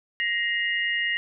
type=tone cluster; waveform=sine; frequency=1883 / 2073 / 2847 Hz; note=A#6 / C7 / F7; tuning=+17 / -17 / +33 cents; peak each=-25 / -30 / -29 dBFS; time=0.2-1.17 s; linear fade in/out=0 ms; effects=none